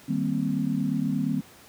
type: chord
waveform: sine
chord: C minor seventh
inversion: first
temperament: equal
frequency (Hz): 155.56 / 196 / 233.1 / 261.6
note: Eb3 / G3 / Bb3 / C4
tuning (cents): 0 / 0 / 0 / 0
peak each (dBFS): -29 / -29 / -29 / -28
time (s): 0.08-1.41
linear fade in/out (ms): 10
effects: pink hiss -51 dBFS RMS until 1.68 s + high-pass 100 Hz 12 dB/octave